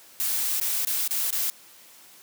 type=noise with dropouts; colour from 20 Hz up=blue; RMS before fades=-26 dBFS; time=0.2-1.5 s; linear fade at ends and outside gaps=0 ms; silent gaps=0.599-0.613 / 0.849-0.871 / 1.077-1.109 / 1.305-1.327 s; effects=white hiss -51 dBFS RMS until 2.22 s + high-pass 150 Hz 12 dB/octave